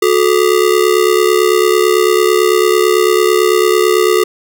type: ring-modulated tone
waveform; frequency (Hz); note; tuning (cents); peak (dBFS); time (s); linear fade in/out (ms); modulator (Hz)
square; 400; G4; +35; -6; 0.02-4.24; 5; 34.5
effects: none